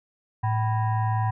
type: tone with frequency modulation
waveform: sine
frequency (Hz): 110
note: A2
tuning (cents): 0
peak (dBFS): -21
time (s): 0.43-1.31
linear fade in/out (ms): 10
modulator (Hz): 875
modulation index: 0.78
effects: none